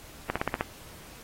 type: slowing click train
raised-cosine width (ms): 0.5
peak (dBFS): -12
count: 6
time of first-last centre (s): 0.3-0.609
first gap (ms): 56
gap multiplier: 1.05
effects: pink hiss -49 dBFS RMS until 1.23 s + AAC 48 kbps